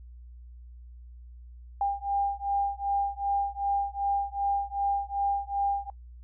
sine beating tone pair, 799 / 801.6 Hz, G5 / G5, +33 / +38 cents, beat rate 2.6 Hz, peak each -29 dBFS, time 1.81-5.9 s, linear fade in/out 2 ms, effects noise-tail reverb RT60 0.1 s tail -24 dB re dry + added 60 Hz sine -44 dBFS peak until 6.23 s

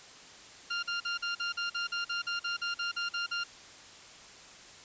20% pulse tone bursts, 1396.9 Hz, F6, in tune, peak -26 dBFS, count 16, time 0.7-3.44 s, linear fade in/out 10 ms, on 130 ms, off 44 ms, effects white hiss -51 dBFS RMS until 4.84 s + resampled to 16000 Hz

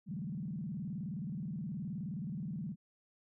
sine tone with vibrato, 174.61 Hz, F3, in tune, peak -37 dBFS, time 0.06-2.76 s, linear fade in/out 50 ms, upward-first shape square, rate 19 Hz, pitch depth 280 cents each way, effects none

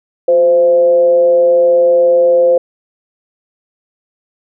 sine tone with frequency modulation, 518 Hz, C5, 17 cents flat, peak -6 dBFS, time 0.28-2.58 s, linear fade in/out 5 ms, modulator 159 Hz, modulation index 0.35, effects none

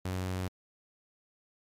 sawtooth tone, 92.5 Hz, F#2, in tune, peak -28 dBFS, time 0.05-0.48 s, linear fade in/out 5 ms, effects MP3 96 kbps

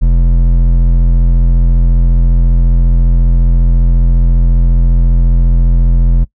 sine tone with hard clipping, 42.69 Hz, F1, 39 cents flat, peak -7 dBFS, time 0.01-6.25 s, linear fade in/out 20 ms, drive 9 dB, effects noise-tail reverb RT60 0.1 s tail -22 dB re dry

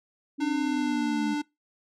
sine linear sweep, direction down, 283.9 to 210.7 Hz, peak -28 dBFS, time 0.38-1.35 s, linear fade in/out 20 ms
square tone with pitch glide, 300.7 to 295.2 Hz, D4 to D4, +41 to +9 cents, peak -27 dBFS, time 0.4-1.42 s, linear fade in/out 10 ms, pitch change -32 cents, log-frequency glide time 0.54-1 s
effects noise-tail reverb RT60 0.2 s tail -23 dB re dry + low-pass 6000 Hz 12 dB/octave

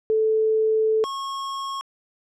sine / square tone pair in turn, 438.1 / 1091.9 Hz, A4 / C#6, -7 / -26 cents, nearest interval octave + major third, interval 1581 cents, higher second, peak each -17 / -28 dBFS, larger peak first, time 0.1-1.04 / 1.04-1.81 s, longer first, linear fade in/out 0 ms, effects low-pass 7000 Hz 12 dB/octave

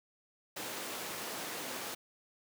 pink high-pass noise, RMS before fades -41 dBFS, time 0.56-1.95 s, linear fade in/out 10 ms, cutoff 300 Hz, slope 12 dB/octave, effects none

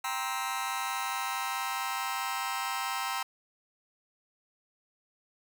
sawtooth chord, C dominant seventh, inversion second, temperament just, 784.9 / 941.9 / 1046.5 / 1308.1 Hz, G5 / Bb5 / C6 / E6, +2 / +18 / 0 / -14 cents, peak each -33 dBFS, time 0.04-3.23 s, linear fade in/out 5 ms, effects none

